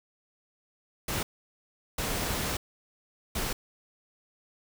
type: noise bursts at uneven times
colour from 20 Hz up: pink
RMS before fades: -31 dBFS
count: 3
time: 1.08-1.23 / 1.98-2.57 / 3.35-3.53 s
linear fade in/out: 5 ms
effects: none